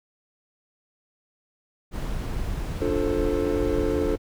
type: noise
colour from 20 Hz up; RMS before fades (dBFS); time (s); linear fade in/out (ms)
brown; -29; 1.91-4.18; 50
type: chord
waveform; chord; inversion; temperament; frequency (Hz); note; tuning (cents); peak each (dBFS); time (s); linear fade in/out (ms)
triangle; D minor seventh; none; just; 293.7 / 352.4 / 440.5 / 528.6; D4 / F4 / A4 / C5; 0 / +16 / +2 / +18; -26 / -27 / -24 / -29; 2.81-4.16; 10
effects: none